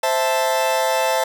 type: chord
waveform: 40% pulse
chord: A minor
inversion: first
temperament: equal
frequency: 523.3 / 659.3 / 880 Hz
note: C5 / E5 / A5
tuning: 0 / 0 / 0 cents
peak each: -21 / -21 / -20 dBFS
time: 0.03-1.24 s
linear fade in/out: 5 ms
effects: none